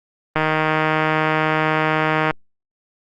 click train, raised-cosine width 0.5 ms, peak -3 dBFS, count 305, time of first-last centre 0.36-2.309 s, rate 156 Hz, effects Opus 24 kbps

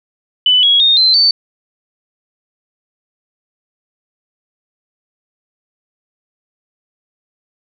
sine tone with pitch steps, 2995 / 3323 / 3687 / 4091 / 4540 Hz, F#7 / G#7 / A#7 / C8 / C#8, +20 / 0 / -20 / -40 / +41 cents, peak -7 dBFS, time 0.46-1.31 s, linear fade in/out 2 ms, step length 170 ms, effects none

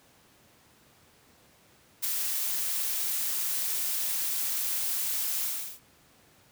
blue noise with ADSR envelope, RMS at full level -27 dBFS, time 2.02-5.8 s, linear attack 24 ms, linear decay 6 ms, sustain -3 dB, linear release 360 ms, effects pink hiss -60 dBFS RMS until 6.51 s + high-pass 80 Hz 12 dB/octave

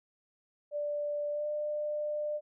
sine tone with pitch glide, 587.3 to 597.9 Hz, D5 to D5, 0 to +31 cents, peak -31 dBFS, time 0.71-2.41 s, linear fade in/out 50 ms, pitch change +31 cents, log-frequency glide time 1.31-1.46 s, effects none

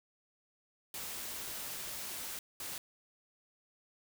white noise bursts at uneven times, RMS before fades -42 dBFS, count 2, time 0.94-2.39 / 2.6-2.78 s, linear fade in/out 2 ms, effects none

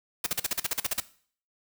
white noise bursts, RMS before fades -27 dBFS, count 12, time 0.24-1.002 s, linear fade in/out 5 ms, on 25 ms, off 42 ms, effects noise-tail reverb RT60 0.5 s tail -17 dB re dry

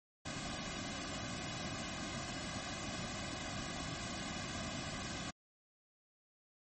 pink noise with comb filter, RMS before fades -42 dBFS, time 0.25-5.31 s, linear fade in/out 10 ms, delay 2.2 ms, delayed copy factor -0.95, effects MP3 32 kbps

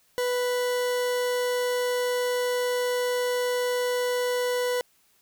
40% pulse tone, 493.9 Hz, B4, in tune, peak -23 dBFS, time 0.18-4.81 s, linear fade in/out 0 ms, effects white hiss -64 dBFS RMS until 5.21 s

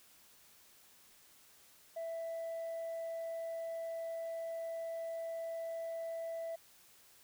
sine tone, 661 Hz, E5, 5 cents sharp, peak -36 dBFS, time 1.96-6.56 s, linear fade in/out 10 ms, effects tanh soft clip ceiling -37 dBFS + white hiss -63 dBFS RMS until 7.23 s

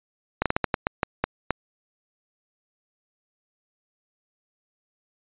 slowing click train, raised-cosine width 0.5 ms, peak -6 dBFS, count 10, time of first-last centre 0.42-1.507 s, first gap 37 ms, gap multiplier 1.28, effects resampled to 8000 Hz

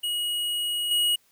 square tone with level steps, 2900 Hz, F#7, 35 cents flat, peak -26 / -21 dBFS, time 0.03-1.16 s, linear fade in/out 10 ms, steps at 0.91 s, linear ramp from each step 2 ms, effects white hiss -64 dBFS RMS until 1.31 s

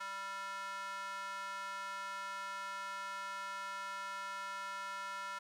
square tone with high-pass filter, 196 Hz, G3, in tune, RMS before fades -43 dBFS, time 0-5.39 s, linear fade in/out 10 ms, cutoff 1200 Hz, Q 5.3, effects low-pass 9000 Hz 12 dB/octave + 12-bit

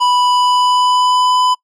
square tone with pitch glide, 987.8 to 1002.7 Hz, B5 to B5, 0 to +26 cents, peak -11 dBFS, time 0-1.55 s, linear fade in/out 20 ms, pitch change +26 cents, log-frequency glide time 0.17-1.41 s, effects noise-tail reverb RT60 0.1 s tail -23 dB re dry + low-pass 6000 Hz 12 dB/octave

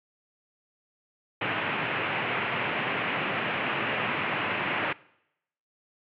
white band-pass noise, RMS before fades -29 dBFS, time 1.41-4.93 s, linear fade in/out 5 ms, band 100 to 2800 Hz, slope 48 dB/octave, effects noise-tail reverb RT60 0.8 s tail -22 dB re dry + MP3 96 kbps

